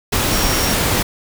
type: tone in noise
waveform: sine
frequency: 5588 Hz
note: F8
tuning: in tune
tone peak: -24 dBFS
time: 0.31-0.74 s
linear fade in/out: 10 ms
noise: pink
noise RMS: -17 dBFS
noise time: 0.12-1.03 s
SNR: -10 dB
effects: none